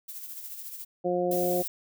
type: noise with tremolo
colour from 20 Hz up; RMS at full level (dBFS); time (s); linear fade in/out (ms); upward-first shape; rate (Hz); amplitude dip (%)
violet; -38; 0.08-0.85; 10; triangle; 14; 55
type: harmonic tone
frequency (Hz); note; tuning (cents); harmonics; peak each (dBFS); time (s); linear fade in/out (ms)
178.1; F3; +34; 1 / 2 / 3 / 4; -34 / -28 / -28 / -32; 1.04-1.63; 20
type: noise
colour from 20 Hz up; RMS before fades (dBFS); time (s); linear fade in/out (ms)
violet; -34; 1.31-1.68; 5
effects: none